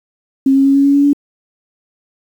sine tone with pitch steps, 269.7 / 272.4 / 275 / 277.8 / 280.5 / 283.3 / 286.1 Hz, C#4 / C#4 / C#4 / C#4 / C#4 / C#4 / D4, -47 / -30 / -14 / +4 / +21 / +38 / -45 cents, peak -7 dBFS, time 0.46-1.132 s, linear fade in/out 5 ms, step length 96 ms, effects 7-bit

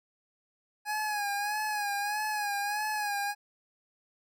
25% pulse tone with vibrato, 831 Hz, G#5, 1 cent sharp, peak -26 dBFS, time 0.85-3.35 s, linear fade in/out 50 ms, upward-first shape sine, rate 1.6 Hz, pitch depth 53 cents each way, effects none

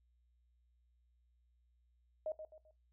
sine tone with echo, 624 Hz, D#5, 5 cents sharp, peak -36 dBFS, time 2.26-2.32 s, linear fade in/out 2 ms, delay 130 ms, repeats 3, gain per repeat -9 dB, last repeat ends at 2.71 s, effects noise-tail reverb RT60 0.2 s tail -17 dB re dry + added 60 Hz sine -70 dBFS peak until 2.92 s

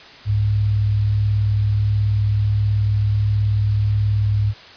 sine tone pair together, 65.28 / 103.83 Hz, C2 / G#2, -3 / 0 cents, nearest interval minor sixth, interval 803 cents, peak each -26 / -15 dBFS, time 0.25-4.54 s, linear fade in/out 50 ms, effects white hiss -41 dBFS RMS until 4.76 s + resampled to 11025 Hz

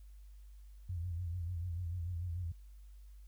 sine tone with vibrato, 87 Hz, F2, 6 cents flat, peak -36 dBFS, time 0.89-2.52 s, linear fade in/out 5 ms, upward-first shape sine, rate 6.8 Hz, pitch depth 89 cents each way, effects added 50 Hz sine -51 dBFS peak until 3.27 s + white hiss -74 dBFS RMS until 3.27 s

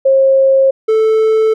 sine / triangle tone pair in turn, 537 / 439.4 Hz, C5 / A4, +45 / -2 cents, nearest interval minor third, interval 347 cents, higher first, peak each -6 dBFS, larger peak neither, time 0.05-0.71 / 0.88-1.54 s, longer neither, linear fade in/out 10 ms, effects none

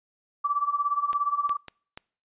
sine tone with tremolo, 1159 Hz, D6, 23 cents flat, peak -20 dBFS, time 0.44-1.57 s, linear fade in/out 10 ms, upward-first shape sine, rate 17 Hz, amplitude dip 80%
clicks, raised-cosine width 0.2 ms, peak -20 dBFS, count 4, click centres 1.131 / 1.494 / 1.683 / 1.975 s
effects noise-tail reverb RT60 0.5 s tail -26 dB re dry + resampled to 8000 Hz

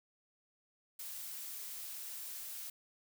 blue noise, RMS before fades -45 dBFS, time 0.99-2.7 s, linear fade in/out 5 ms, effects none

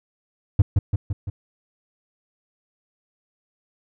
triangle tone with echo, 98 Hz, G2, in tune, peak -7 dBFS, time 0.59-0.62 s, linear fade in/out 5 ms, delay 170 ms, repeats 4, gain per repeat -4 dB, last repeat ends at 1.3 s, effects none

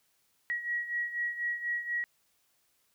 sine beating tone pair, 1910 / 1914.1 Hz, A#6 / A#6, +42 / +45 cents, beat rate 4.1 Hz, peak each -32 / -37 dBFS, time 0.5-2.04 s, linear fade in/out 0 ms, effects white hiss -72 dBFS RMS until 2.94 s

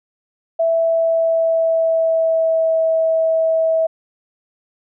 sine tone with pitch glide, 660 to 647.9 Hz, E5 to E5, +2 to -30 cents, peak -13 dBFS, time 0.59-3.87 s, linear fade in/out 10 ms, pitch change -32 cents, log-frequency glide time 0.71-2.8 s, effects none

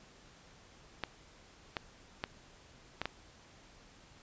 clicks, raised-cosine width 0.3 ms, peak -18 dBFS, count 5, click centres 1.037 / 1.768 / 2.239 / 3.016 / 3.056 s, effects pink hiss -59 dBFS RMS until 4.22 s + resampled to 16000 Hz

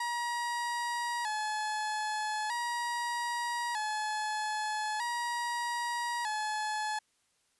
30% pulse tone with vibrato, 903 Hz, A5, 45 cents sharp, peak -29 dBFS, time 0-6.99 s, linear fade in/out 5 ms, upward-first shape square, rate 0.4 Hz, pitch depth 95 cents each way, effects white hiss -73 dBFS RMS until 7.59 s + resampled to 24000 Hz

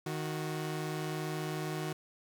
sawtooth tone pair together, 154.9 / 368.2 Hz, D#3 / F#4, -7 / -8 cents, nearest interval octave + minor third, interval 1499 cents, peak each -32 / -35 dBFS, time 0.06-1.93 s, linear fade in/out 5 ms, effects none

